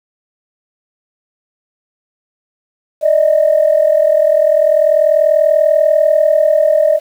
sine tone pair together, 592.7 / 633 Hz, D5 / D#5, +16 / +30 cents, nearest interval minor second, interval 114 cents, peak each -10 dBFS, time 3.01-7 s, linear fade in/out 50 ms, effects tanh soft clip ceiling -1 dBFS + 7-bit

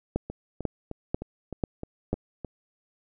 two click trains, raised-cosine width 2 ms, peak -12 / -21 dBFS, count 5 / 8, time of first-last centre 0.16-2.13 / 0.3-2.447 s, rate 2.03 / 3.26 Hz, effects none

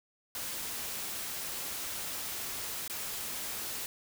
white noise with dropouts, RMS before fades -38 dBFS, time 0.35-3.86 s, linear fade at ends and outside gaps 1 ms, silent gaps 2.878-2.898 s, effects none

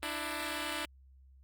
5% pulse tone pair together, 296.5 / 329.6 Hz, D4 / E4, +17 / 0 cents, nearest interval major second, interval 183 cents, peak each -26 / -27 dBFS, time 0.03-0.85 s, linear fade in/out 0 ms, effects added 66 Hz sine -56 dBFS peak until 1.43 s + Opus 24 kbps

